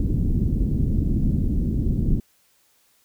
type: low-pass noise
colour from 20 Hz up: pink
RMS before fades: -21 dBFS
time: 0-2.2 s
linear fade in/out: 2 ms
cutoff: 270 Hz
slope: 24 dB/octave
effects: white hiss -62 dBFS RMS until 3.04 s